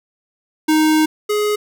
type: tone pair in turn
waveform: square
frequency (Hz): 311.1 / 419.1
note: D#4 / G#4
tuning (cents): 0 / +16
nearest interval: perfect fourth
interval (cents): 516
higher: second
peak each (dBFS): -12 / -16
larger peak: first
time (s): 0.68-1.06 / 1.29-1.56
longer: first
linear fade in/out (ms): 10
effects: none